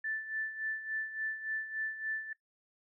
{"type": "tone with tremolo", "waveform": "sine", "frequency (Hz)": 1760, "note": "A6", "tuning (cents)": 0, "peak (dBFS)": -32, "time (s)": [0.04, 2.33], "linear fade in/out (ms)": 5, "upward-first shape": "sine", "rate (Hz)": 3.5, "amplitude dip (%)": 70, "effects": ["noise-tail reverb RT60 0.1 s tail -18 dB re dry"]}